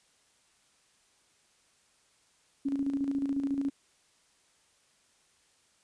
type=tone with tremolo; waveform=sine; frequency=277.2 Hz; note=C#4; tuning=in tune; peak=-26 dBFS; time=2.65-3.7 s; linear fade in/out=10 ms; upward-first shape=square; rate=14 Hz; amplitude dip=50%; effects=white hiss -67 dBFS RMS until 5.83 s + resampled to 22050 Hz